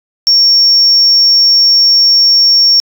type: tone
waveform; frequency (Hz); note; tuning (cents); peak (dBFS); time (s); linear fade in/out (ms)
sine; 5500; F8; -27; -3; 0.27-2.8; 0
effects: tanh soft clip ceiling 0 dBFS